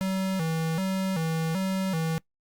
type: tone with vibrato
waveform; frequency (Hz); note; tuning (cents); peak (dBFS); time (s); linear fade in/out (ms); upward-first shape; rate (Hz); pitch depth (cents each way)
square; 175.5; F3; +9; -26; 0.01-2.18; 0; square; 1.3; 140
effects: noise-tail reverb RT60 0.1 s tail -23 dB re dry + Opus 48 kbps